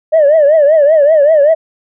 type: tone with vibrato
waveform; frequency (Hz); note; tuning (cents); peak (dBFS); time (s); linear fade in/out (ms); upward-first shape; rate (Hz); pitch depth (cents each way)
sine; 603; D5; +46; -3; 0.12-1.55; 20; triangle; 5.2; 160
effects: tanh soft clip ceiling -2 dBFS